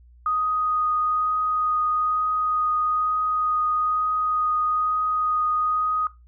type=tone with vibrato; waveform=sine; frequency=1244.5 Hz; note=D#6; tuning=in tune; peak=-20 dBFS; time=0.26-6.07 s; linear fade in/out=2 ms; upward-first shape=triangle; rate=1.1 Hz; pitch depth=10 cents each way; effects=noise-tail reverb RT60 0.2 s tail -17 dB re dry + added 60 Hz sine -48 dBFS peak until 6.27 s